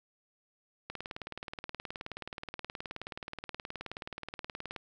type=click train; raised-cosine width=0.3 ms; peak=-23 dBFS; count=74; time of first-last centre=0.9-4.762 s; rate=18.9 Hz; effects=none